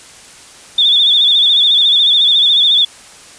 sine tone with vibrato, 3514 Hz, A7, 3 cents flat, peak -7 dBFS, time 0.78-2.85 s, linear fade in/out 5 ms, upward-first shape sine, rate 14 Hz, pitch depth 78 cents each way, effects white hiss -38 dBFS RMS until 3.38 s + resampled to 22050 Hz

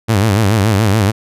sawtooth tone with vibrato, 104.4 Hz, G#2, 10 cents sharp, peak -6 dBFS, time 0.08-1.12 s, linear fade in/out 20 ms, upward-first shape sine, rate 7 Hz, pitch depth 150 cents each way, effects resampled to 32000 Hz

